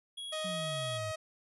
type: tone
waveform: square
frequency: 3322 Hz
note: G#7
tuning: in tune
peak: -40 dBFS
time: 0.17-0.98 s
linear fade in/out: 10 ms
type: tone with pitch glide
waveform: sawtooth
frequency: 625 to 632.3 Hz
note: D#5 to D#5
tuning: +8 to +28 cents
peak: -32 dBFS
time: 0.32-1.16 s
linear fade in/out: 10 ms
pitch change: +20 cents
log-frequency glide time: 0.44-0.66 s
type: exponential sweep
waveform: sine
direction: down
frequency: 190.4 to 101.3 Hz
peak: -39 dBFS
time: 0.44-1.12 s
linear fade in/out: 10 ms
effects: resampled to 24000 Hz